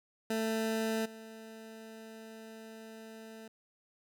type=tone with level steps; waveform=20% pulse; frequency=222 Hz; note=A3; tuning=16 cents sharp; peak=-26 / -42 dBFS; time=0.3-3.48 s; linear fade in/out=5 ms; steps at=1.05 s; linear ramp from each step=10 ms; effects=none